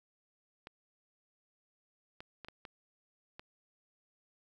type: clicks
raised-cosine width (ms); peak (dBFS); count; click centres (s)
0.3; -30; 6; 0.671 / 2.205 / 2.447 / 2.485 / 2.652 / 3.395
effects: 11-bit